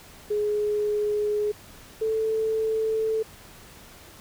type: tone pair in turn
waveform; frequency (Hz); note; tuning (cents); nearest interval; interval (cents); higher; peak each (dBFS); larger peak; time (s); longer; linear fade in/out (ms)
sine; 418.6 / 440.8; G#4 / A4; +14 / +3; minor second; 89; second; -22; neither; 0.3-1.52 / 2.01-3.23; neither; 10
effects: pink hiss -48 dBFS RMS until 4.2 s